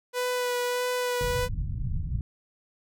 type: tone with vibrato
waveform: sawtooth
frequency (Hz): 493.9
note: B4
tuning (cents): 0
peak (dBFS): -22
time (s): 0.13-1.49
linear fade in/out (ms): 50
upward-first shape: sine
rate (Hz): 1.6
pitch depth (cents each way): 15
type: low-pass noise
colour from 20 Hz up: pink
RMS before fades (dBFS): -30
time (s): 1.21-2.21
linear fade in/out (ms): 2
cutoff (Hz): 140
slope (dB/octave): 24
effects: none